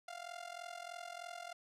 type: tone with amplitude modulation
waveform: sawtooth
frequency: 698.5 Hz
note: F5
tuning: in tune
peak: -38 dBFS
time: 0.08-1.53 s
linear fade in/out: 5 ms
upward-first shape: sine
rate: 43.2 Hz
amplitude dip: 85%
effects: low-pass 9000 Hz 12 dB/octave